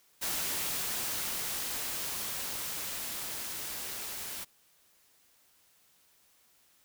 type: noise with level ramp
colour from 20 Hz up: white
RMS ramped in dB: -33 to -40 dBFS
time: 0.21-4.45 s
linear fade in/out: 20 ms
effects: white hiss -66 dBFS RMS until 6.84 s